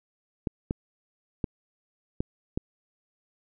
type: clicks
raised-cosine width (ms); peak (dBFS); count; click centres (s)
3; -14; 5; 0.472 / 0.709 / 1.442 / 2.205 / 2.575
effects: none